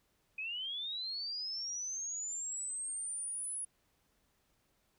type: linear sweep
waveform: sine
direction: up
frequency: 2489 to 10380 Hz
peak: -37 dBFS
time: 0.38-3.65 s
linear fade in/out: 5 ms
effects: pink hiss -75 dBFS RMS until 4.98 s